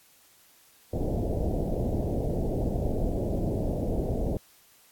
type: low-pass noise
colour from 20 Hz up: pink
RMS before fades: -28 dBFS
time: 0.93-4.37 s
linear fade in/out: 2 ms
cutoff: 680 Hz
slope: 48 dB/octave
effects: white hiss -59 dBFS RMS until 4.91 s + AAC 64 kbps